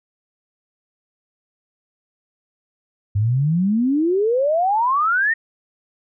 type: exponential sweep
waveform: sine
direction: up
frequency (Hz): 98 to 1882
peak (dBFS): -15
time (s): 3.15-5.34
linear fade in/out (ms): 10
effects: none